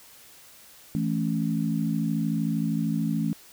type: chord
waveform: sine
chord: A major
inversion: second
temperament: equal with one note detuned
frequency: 164.81 / 218 / 277.2 Hz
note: E3 / A3 / C#4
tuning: 0 / -16 / 0 cents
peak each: -27 / -27 / -30 dBFS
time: 0.95-3.33 s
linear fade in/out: 0 ms
effects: white hiss -51 dBFS RMS until 3.52 s